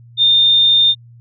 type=tone; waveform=sine; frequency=3626 Hz; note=A#7; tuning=49 cents flat; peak=-8 dBFS; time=0.17-0.95 s; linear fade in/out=50 ms; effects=added 118 Hz sine -39 dBFS peak until 1.2 s